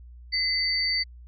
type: tone pair together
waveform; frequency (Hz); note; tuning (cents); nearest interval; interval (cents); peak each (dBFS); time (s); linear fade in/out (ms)
sine; 2041 / 4582; C7 / D8; -44 / -44; octave + major second; 1400; -28 / -24; 0.32-1.04; 20
effects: added 60 Hz sine -43 dBFS peak until 1.27 s